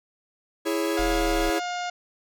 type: chord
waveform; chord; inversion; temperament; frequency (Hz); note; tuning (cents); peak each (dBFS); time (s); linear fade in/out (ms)
45% pulse; C# minor; first; equal; 329.6 / 415.3 / 554.4; E4 / G#4 / C#5; 0 / 0 / 0; -26 / -29 / -30; 0.65-1.6; 20
type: harmonic tone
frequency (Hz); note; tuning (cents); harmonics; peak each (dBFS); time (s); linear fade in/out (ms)
711; F5; +31; 1 / 2 / 3 / 4 / 5 / 6 / 7 / 8 / 9 / 10; -29 / -35 / -39 / -41 / -43 / -45 / -46 / -47 / -48 / -49; 0.97-1.9; 5
type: linear sweep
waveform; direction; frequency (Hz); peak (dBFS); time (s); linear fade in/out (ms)
triangle; down; 42.44 to 32.23; -25; 0.99-1.5; 0
effects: none